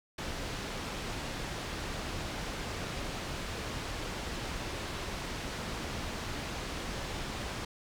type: low-pass noise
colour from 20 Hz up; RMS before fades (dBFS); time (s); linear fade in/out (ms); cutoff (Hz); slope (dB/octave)
pink; -38; 0.18-7.65; 5; 5800; 12
effects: none

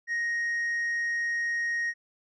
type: tone with tanh clipping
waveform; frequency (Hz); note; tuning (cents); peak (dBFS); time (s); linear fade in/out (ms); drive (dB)
sine; 1872; A#6; +7; -27; 0.07-1.94; 50; 2
effects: none

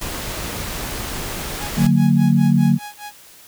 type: noise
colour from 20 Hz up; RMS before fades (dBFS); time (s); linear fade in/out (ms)
pink; -27; 0.01-1.87; 5
type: tone with tremolo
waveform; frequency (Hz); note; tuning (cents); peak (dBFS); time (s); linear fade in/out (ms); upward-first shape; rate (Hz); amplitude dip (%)
sawtooth; 830.6; G#5; 0; -26; 1.58-3.13; 50; sine; 4.9; 100
type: chord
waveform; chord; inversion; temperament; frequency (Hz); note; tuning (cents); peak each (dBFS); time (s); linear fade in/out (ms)
sine; D augmented; none; just; 146.83 / 183.54 / 229.4; D3 / F#3 / A#3; 0 / -14 / -28; -16; 1.76-2.79; 50
effects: white hiss -45 dBFS RMS until 3.47 s

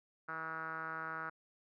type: tone with low-pass filter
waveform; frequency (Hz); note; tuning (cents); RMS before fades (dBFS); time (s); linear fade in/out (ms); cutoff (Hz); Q
5% pulse; 160.8; E3; -43; -42; 0.28-1.3; 10; 1400; 6.4
effects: none

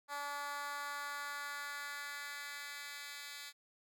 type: tone with high-pass filter sweep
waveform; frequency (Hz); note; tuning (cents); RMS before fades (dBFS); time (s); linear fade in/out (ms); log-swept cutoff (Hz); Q
10% pulse; 287.3; D4; -38; -44; 0.08-3.53; 50; 880 to 2700; 1.6
effects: none

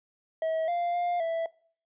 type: tone with pitch steps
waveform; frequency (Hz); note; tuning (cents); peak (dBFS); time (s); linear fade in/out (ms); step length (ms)
triangle; 643 / 696 / 703 / 660; E5 / F5 / F5 / E5; -43 / -6 / +11 / +2; -24; 0.42-1.46; 2; 260
effects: noise-tail reverb RT60 0.5 s tail -22 dB re dry + resampled to 8000 Hz

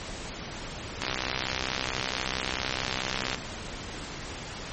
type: click train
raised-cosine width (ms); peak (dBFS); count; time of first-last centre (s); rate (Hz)
0.2; -10; 151; 1.02-3.346; 64.5
effects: pink hiss -38 dBFS RMS until 4.72 s + MP3 32 kbps

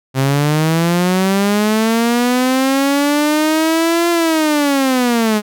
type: linear two-way sweep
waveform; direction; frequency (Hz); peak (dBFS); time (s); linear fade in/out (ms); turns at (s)
sawtooth; up then down; 130.81 to 344.1 to 206.8; -8; 0.14-5.42; 50; 4.1
effects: none

